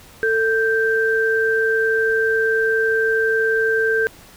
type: tone pair together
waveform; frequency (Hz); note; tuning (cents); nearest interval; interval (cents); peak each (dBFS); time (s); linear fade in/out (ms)
sine; 445.9 / 1568; A4 / G6; +23 / 0; octave + minor seventh; 2177; -18; 0.23-4.07; 0
effects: pink hiss -45 dBFS RMS until 4.36 s

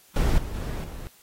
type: noise with level steps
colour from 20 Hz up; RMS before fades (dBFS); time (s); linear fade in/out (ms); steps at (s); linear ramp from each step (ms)
brown; -21 / -33 / -30 / -36; 0.16-1.07; 0; 0.38 / 0.54 / 0.84; 2
effects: white hiss -56 dBFS RMS until 1.22 s + AAC 48 kbps

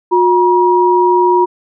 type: tone pair together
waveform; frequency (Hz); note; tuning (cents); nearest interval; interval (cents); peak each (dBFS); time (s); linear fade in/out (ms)
sine; 359.9 / 956.4; F#4 / A#5; -48 / +44; octave + perfect fourth; 1692; -10; 0.11-1.46; 20
effects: none

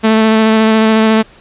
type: tone with vibrato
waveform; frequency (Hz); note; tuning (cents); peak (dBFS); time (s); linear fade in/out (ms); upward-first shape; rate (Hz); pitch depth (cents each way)
sawtooth; 220; A3; 0; -3; 0.03-1.23; 20; square; 14; 11
effects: pink hiss -42 dBFS RMS until 1.4 s + resampled to 8000 Hz

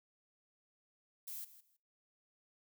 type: noise with echo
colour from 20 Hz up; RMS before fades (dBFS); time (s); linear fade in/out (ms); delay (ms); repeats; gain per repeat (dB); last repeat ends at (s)
violet; -45; 1.27-1.45; 10; 160; 2; -15; 1.77
effects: noise-tail reverb RT60 0.5 s tail -24 dB re dry

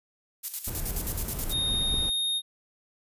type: noise with tremolo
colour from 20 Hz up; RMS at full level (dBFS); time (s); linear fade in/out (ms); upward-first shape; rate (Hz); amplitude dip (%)
violet; -29; 0.43-1.54; 20; square; 9.4; 65
type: noise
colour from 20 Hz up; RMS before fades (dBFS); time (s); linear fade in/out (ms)
brown; -33; 0.67-2.1; 10
type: tone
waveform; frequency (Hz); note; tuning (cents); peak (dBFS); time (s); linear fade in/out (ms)
square; 3703; A#7; -12; -26; 1.5-2.42; 50
type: clicks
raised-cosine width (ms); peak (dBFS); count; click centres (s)
3; -23; 2; 1.742 / 1.942
effects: resampled to 32000 Hz

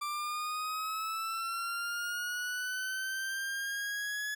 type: linear sweep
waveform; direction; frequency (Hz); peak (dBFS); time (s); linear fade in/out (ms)
40% pulse; up; 1174.7 to 1700; -33; 0.01-4.35; 10
effects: none

